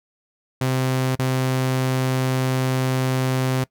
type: tone with dropouts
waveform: sawtooth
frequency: 130 Hz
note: C3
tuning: 11 cents flat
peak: -15 dBFS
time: 0.61-3.64 s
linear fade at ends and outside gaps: 5 ms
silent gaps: 1.154-1.191 s
effects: noise-tail reverb RT60 0.1 s tail -21 dB re dry